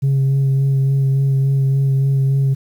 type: tone with vibrato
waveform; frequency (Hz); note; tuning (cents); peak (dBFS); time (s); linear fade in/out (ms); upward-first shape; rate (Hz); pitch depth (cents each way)
sine; 136.1; C#3; -31; -10; 0.02-2.55; 20; sine; 3.5; 16
effects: tanh soft clip ceiling -11 dBFS + 8-bit